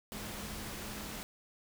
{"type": "tone in noise", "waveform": "sine", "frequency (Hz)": 209.2, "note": "G#3", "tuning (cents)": 13, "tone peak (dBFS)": -49, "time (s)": [0.12, 1.23], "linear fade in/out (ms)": 0, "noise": "pink", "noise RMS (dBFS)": -43, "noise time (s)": [0.12, 1.23], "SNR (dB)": -9, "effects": []}